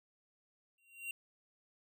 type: tone with exponential growth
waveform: square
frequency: 2757 Hz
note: F7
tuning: 23 cents flat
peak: -37 dBFS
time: 0.78-1.11 s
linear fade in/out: 2 ms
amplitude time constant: 71 ms
effects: none

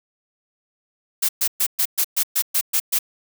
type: noise bursts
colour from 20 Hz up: blue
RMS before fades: -19 dBFS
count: 10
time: 1.22-2.99 s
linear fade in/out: 10 ms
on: 69 ms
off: 120 ms
effects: none

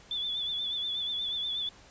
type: tone with vibrato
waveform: sine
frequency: 3476 Hz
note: A7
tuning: 22 cents flat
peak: -30 dBFS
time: 0.11-1.69 s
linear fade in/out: 2 ms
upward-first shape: triangle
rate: 8.3 Hz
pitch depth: 64 cents each way
effects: pink hiss -55 dBFS RMS until 1.9 s + resampled to 16000 Hz

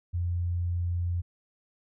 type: tone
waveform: sine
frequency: 87.31 Hz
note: F2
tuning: in tune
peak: -26 dBFS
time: 0.13-1.22 s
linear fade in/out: 20 ms
effects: none

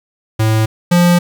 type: tone pair in turn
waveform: square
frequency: 110 / 174.98 Hz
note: A2 / F3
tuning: 0 / +4 cents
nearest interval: minor sixth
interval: 804 cents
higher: second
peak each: -11 / -8 dBFS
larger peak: second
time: 0.39-0.66 / 0.91-1.19 s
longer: second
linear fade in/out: 10 ms
effects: 8-bit

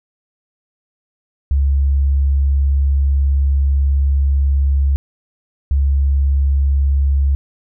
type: tone pair in turn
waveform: sine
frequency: 69.2 / 69.2 Hz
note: C#2 / C#2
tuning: -2 / -2 cents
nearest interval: unison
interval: 0 cents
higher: neither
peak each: -11 dBFS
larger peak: neither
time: 1.51-4.96 / 5.71-7.35 s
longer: first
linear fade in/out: 0 ms
effects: none

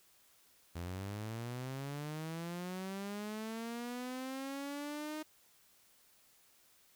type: linear sweep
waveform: sawtooth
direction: up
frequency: 83.3 to 310.5 Hz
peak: -36 dBFS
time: 0.75-5.23 s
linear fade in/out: 10 ms
effects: white hiss -67 dBFS RMS until 6.95 s

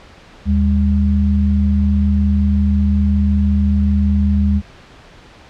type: tone pair together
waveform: sine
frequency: 76.8 / 202.2 Hz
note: D#2 / G#3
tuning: -22 / -46 cents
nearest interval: octave + perfect fourth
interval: 1676 cents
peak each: -13 / -15 dBFS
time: 0.45-4.62 s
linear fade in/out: 50 ms
effects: pink hiss -42 dBFS RMS until 5.49 s + low-pass 4000 Hz 12 dB/octave

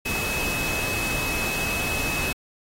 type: tone in noise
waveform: sine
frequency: 2575 Hz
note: E7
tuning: 41 cents flat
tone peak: -27 dBFS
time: 0.05-2.33 s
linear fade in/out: 10 ms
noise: pink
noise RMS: -29 dBFS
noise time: 0.05-2.33 s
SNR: -1 dB
effects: AAC 48 kbps

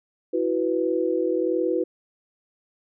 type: chord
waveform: sine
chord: E suspended second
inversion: none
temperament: just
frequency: 329.6 / 370.8 / 494.4 Hz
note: E4 / F#4 / B4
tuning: 0 / +4 / +2 cents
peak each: -25 dBFS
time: 0.33-1.84 s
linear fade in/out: 10 ms
effects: none

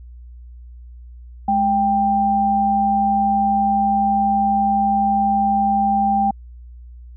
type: tone pair together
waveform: sine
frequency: 210 / 789 Hz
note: G#3 / G5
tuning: +19 / +11 cents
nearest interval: octave + major seventh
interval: 2292 cents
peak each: -21 / -15 dBFS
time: 1.48-6.31 s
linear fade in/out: 5 ms
effects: added 60 Hz sine -36 dBFS peak until 7.16 s

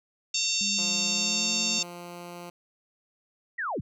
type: harmonic tone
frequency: 909 Hz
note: A#5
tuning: 44 cents flat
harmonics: 3 / 4 / 5 / 6 / 7 / 8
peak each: -32 / -32 / -32 / -32 / -32 / -32 dBFS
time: 0.34-1.83 s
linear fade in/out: 5 ms
type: tone with pitch glide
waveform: sine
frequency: 202.3 to 220.6 Hz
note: G#3 to A3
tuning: -45 to +5 cents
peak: -35 dBFS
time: 0.61-1.79 s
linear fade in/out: 0 ms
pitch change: +150 cents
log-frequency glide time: 1.05-1.51 s
type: tone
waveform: 10% pulse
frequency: 174.61 Hz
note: F3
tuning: in tune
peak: -31 dBFS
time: 0.78-2.5 s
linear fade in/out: 5 ms
type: linear sweep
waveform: sine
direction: down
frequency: 1975.5 to 45.49 Hz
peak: -28 dBFS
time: 3.58-3.81 s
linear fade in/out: 10 ms
effects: none

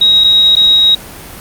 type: tone with dropouts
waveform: sine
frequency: 3800 Hz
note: A#7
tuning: 33 cents sharp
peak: -4 dBFS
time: 0.01-0.95 s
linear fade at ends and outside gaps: 5 ms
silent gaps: 0.239-0.242 / 0.554-0.566 s
effects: pink hiss -30 dBFS RMS until 1.4 s + Opus 32 kbps

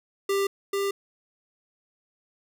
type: tone pair in turn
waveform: square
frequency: 395.4 / 397.2 Hz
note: G4 / G4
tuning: +15 / +23 cents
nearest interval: unison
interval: 8 cents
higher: second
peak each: -23 / -25 dBFS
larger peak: first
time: 0.29-0.47 / 0.73-0.91 s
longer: neither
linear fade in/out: 5 ms
effects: none

